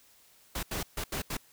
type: noise bursts at uneven times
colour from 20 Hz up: pink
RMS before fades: -34 dBFS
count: 5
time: 0.55-0.63 / 0.71-0.83 / 0.97-1.04 / 1.12-1.22 / 1.3-1.37 s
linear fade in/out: 5 ms
effects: white hiss -61 dBFS RMS until 1.52 s